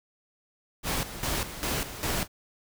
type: noise with tremolo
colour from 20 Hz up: pink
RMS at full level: -29 dBFS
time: 0.83-2.28 s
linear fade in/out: 50 ms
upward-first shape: square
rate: 2.5 Hz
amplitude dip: 70%
effects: none